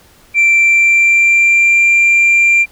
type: tone with pitch glide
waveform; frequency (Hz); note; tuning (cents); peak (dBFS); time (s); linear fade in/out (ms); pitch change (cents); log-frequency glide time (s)
sine; 2349 to 2374; D7 to D7; 0 to +18; -4; 0.34-2.66; 50; +18; 0.59-1.86
effects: tanh soft clip ceiling -5 dBFS + pink hiss -46 dBFS RMS until 2.71 s